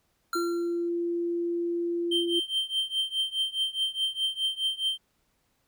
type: tone with exponential decay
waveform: square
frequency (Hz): 1372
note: F6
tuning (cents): -31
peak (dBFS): -27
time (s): 0.33-0.89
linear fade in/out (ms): 2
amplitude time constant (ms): 120
type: tone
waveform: sine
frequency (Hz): 343.3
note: F4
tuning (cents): -30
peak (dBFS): -26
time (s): 0.35-2.4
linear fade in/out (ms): 10
type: tone with tremolo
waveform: triangle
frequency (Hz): 3134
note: G7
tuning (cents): -1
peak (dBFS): -21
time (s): 2.11-4.98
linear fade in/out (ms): 10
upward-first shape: triangle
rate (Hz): 4.8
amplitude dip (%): 95
effects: pink hiss -72 dBFS RMS until 5.67 s